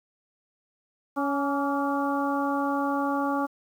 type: harmonic tone with a mistuned harmonic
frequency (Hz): 280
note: C#4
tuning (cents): +18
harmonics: 1 / 2 / 3 / 4 / 5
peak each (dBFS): -27 / -32 / -30 / -31 / -36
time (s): 1.16-3.47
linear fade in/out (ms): 20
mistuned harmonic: 4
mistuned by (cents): +41
effects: 9-bit